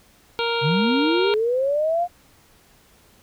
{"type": "harmonic tone", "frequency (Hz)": 466.2, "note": "A#4", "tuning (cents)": 0, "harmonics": [1, 2, 3, 5, 6, 7, 8, 9], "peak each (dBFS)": [-24, -27, -29, -31, -32, -32, -33, -34], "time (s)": [0.39, 1.34], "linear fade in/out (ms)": 0}
{"type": "linear sweep", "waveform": "sine", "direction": "up", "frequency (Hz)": [127.4, 717], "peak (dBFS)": -18, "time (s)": [0.61, 2.08], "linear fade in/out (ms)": 50}
{"effects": ["pink hiss -55 dBFS RMS until 3.22 s"]}